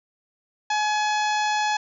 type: harmonic tone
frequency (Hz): 846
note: G#5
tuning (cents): +32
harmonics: 1 / 2 / 3 / 4 / 5 / 6 / 7 / 8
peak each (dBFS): -22 / -28 / -32 / -34 / -36 / -38 / -39 / -40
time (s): 0.7-1.77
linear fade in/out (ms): 5
effects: none